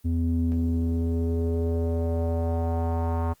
square tone with low-pass filter sweep, 83.1 Hz, E2, 15 cents sharp, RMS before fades -25 dBFS, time 0.04-3.34 s, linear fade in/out 20 ms, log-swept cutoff 210 to 1000 Hz, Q 2.8, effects white hiss -63 dBFS RMS until 3.4 s + Opus 24 kbps

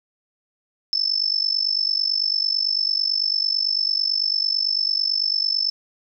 sine tone with amplitude modulation, 5274 Hz, E8, in tune, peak -15 dBFS, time 0.93-5.7 s, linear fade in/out 0 ms, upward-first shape sine, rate 49 Hz, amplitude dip 90%, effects none

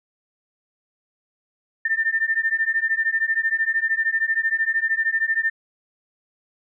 sine beating tone pair, 1791 / 1804 Hz, A6 / A6, +30 / +43 cents, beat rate 13 Hz, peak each -22 / -22 dBFS, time 1.85-5.5 s, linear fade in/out 5 ms, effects none

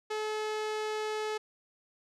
sawtooth tone with low-pass filter, 429.6 Hz, A4, 41 cents flat, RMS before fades -34 dBFS, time 0.1-1.38 s, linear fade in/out 10 ms, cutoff 6800 Hz, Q 0.66, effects none

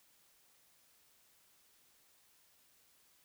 silence, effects white hiss -69 dBFS RMS until 3.24 s

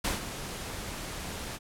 pink noise with ADSR envelope, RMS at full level -28 dBFS, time 0.04-1.59 s, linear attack 10 ms, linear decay 150 ms, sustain -10 dB, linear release 37 ms, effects low-pass 12000 Hz 12 dB/octave

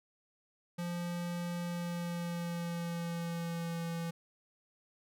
square tone with pitch glide, 173.8 to 167.78 Hz, F3 to E3, -8 to +31 cents, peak -36 dBFS, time 0.78-4.11 s, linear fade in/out 10 ms, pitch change -61 cents, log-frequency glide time 1.64-3.84 s, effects none

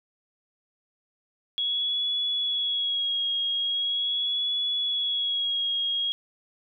sine tone with vibrato, 3335 Hz, G#7, 7 cents sharp, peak -24 dBFS, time 1.58-6.12 s, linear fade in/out 0 ms, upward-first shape sine, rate 0.41 Hz, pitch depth 32 cents each way, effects none

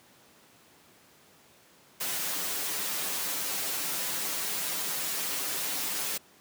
white noise with comb filter, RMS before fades -32 dBFS, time 2-6.18 s, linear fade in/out 10 ms, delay 8.5 ms, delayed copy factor -1, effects pink hiss -58 dBFS RMS until 6.4 s + high-pass 150 Hz 12 dB/octave

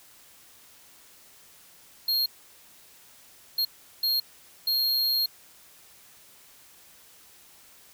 square tone bursts at uneven times, 4242 Hz, C8, 23 cents sharp, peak -23 dBFS, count 4, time 2.08-2.26 / 3.58-3.65 / 4.03-4.2 / 4.67-5.26 s, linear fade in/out 5 ms, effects white hiss -54 dBFS RMS until 7.93 s

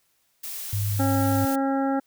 blue noise, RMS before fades -34 dBFS, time 0.43-1.56 s, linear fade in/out 10 ms
sine tone, 101.9 Hz, G#2, 32 cents flat, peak -23 dBFS, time 0.73-1.45 s, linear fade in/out 0 ms
harmonic tone, 271.7 Hz, C#4, 35 cents flat, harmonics 1 / 2 / 3 / 5 / 6 / 7, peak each -23 / -29 / -28 / -34 / -41 / -47 dBFS, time 0.99-2 s, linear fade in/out 10 ms
effects white hiss -68 dBFS RMS until 2.06 s

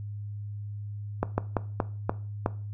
slowing click train, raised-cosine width 1 ms, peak -10 dBFS, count 6, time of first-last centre 1.23-2.461 s, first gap 150 ms, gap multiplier 1.25, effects noise-tail reverb RT60 0.4 s tail -17 dB re dry + added 103 Hz sine -34 dBFS peak until 2.73 s

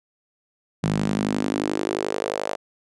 sawtooth tone with high-pass filter sweep, 51.4 Hz, G#1, 17 cents flat, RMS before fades -25 dBFS, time 0.83-2.56 s, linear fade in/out 10 ms, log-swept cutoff 160 to 590 Hz, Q 3.1, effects resampled to 22050 Hz

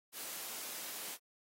white high-pass noise, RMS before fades -44 dBFS, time 0.12-1.18 s, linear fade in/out 50 ms, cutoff 230 Hz, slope 12 dB/octave, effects AAC 48 kbps

